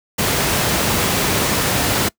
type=noise; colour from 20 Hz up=pink; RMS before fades=-17 dBFS; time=0.18-2.09 s; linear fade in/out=10 ms; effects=noise-tail reverb RT60 0.1 s tail -23 dB re dry + high-pass 80 Hz 12 dB/octave